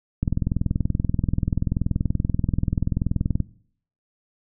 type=click train; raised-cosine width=5 ms; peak=-9 dBFS; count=67; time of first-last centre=0.23-3.403 s; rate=20.8 Hz; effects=noise-tail reverb RT60 0.6 s tail -21 dB re dry